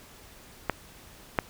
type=clicks; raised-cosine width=0.5 ms; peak=-9 / -7 dBFS; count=2; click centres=0.697 / 1.388 s; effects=pink hiss -51 dBFS RMS until 1.49 s